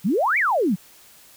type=exponential two-way sweep; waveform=sine; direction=up then down; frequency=162.6 to 2377 to 162.6 Hz; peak=-17 dBFS; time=0.04-0.76 s; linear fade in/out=20 ms; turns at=0.38 s; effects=white hiss -50 dBFS RMS until 1.36 s